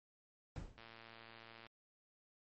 brown noise with exponential decay, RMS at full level -43 dBFS, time 0.56-0.92 s, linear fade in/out 0 ms, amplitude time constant 78 ms
click train, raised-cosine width 0.3 ms, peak -39 dBFS, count 102, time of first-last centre 0.78-1.666 s, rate 114 Hz
effects MP3 32 kbps

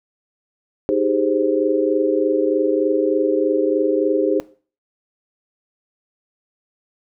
sine chord, Ab major seventh, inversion second, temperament equal, 311.1 / 392 / 415.3 / 523.3 Hz, Eb4 / G4 / Ab4 / C5, 0 / 0 / 0 / 0 cents, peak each -21 dBFS, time 0.89-4.4 s, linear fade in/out 0 ms, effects noise-tail reverb RT60 0.4 s tail -19 dB re dry

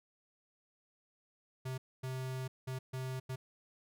square tone bursts at uneven times, 130 Hz, C3, 11 cents flat, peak -38 dBFS, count 5, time 1.65-1.78 / 2.03-2.48 / 2.67-2.79 / 2.93-3.2 / 3.29-3.36 s, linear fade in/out 10 ms, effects none

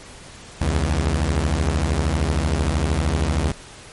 sawtooth beating tone pair, 68.3 / 81.3 Hz, C#2 / E2, -25 / -23 cents, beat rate 13 Hz, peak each -17 dBFS, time 0.61-3.52 s, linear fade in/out 5 ms, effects pink hiss -41 dBFS RMS until 3.92 s + MP3 48 kbps

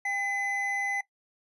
triangle tone pair together, 800 / 2021 Hz, G5 / B6, +35 / +39 cents, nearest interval octave + major third, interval 1604 cents, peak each -32 / -27 dBFS, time 0.05-1.01 s, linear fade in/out 5 ms, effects noise-tail reverb RT60 0.1 s tail -18 dB re dry + resampled to 32000 Hz

